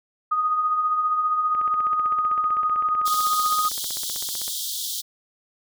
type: tone with tremolo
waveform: sine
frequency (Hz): 1243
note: D#6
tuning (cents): -2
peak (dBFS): -17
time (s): 0.31-3.69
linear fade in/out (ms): 10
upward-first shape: triangle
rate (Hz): 15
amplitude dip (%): 50
type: click train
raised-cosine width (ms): 0.5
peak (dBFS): -24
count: 47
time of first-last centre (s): 1.55-4.48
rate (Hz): 15.7
type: high-pass noise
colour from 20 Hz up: pink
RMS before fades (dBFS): -29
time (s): 3.05-5.02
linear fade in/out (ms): 20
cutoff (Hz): 3200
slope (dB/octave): 96
effects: none